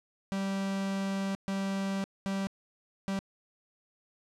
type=tone bursts at uneven times; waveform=45% pulse; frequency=195 Hz; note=G3; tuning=9 cents flat; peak=-30 dBFS; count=4; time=0.32-1.35 / 1.48-2.04 / 2.26-2.47 / 3.08-3.19 s; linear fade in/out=0 ms; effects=low-pass 8000 Hz 12 dB/octave + 11-bit